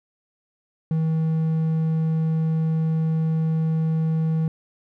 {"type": "tone", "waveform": "triangle", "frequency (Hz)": 160.1, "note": "D#3", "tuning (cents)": 50, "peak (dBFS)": -17, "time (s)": [0.91, 4.48], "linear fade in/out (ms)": 2, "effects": []}